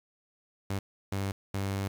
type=tone bursts at uneven times; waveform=sawtooth; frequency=98.1 Hz; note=G2; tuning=2 cents sharp; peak=-26 dBFS; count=3; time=0.7-0.79 / 1.12-1.32 / 1.54-1.88 s; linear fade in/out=5 ms; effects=9-bit